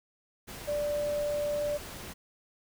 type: tone in noise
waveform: sine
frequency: 587.3 Hz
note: D5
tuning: in tune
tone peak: -28 dBFS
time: 0.67-1.78 s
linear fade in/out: 20 ms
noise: pink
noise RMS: -43 dBFS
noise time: 0.47-2.14 s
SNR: +12 dB
effects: none